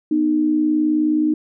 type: tone pair together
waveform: sine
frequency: 246.9 / 306.3 Hz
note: B3 / D#4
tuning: 0 / -27 cents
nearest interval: major third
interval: 373 cents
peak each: -23 / -15 dBFS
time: 0.11-1.34 s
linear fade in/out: 5 ms
effects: none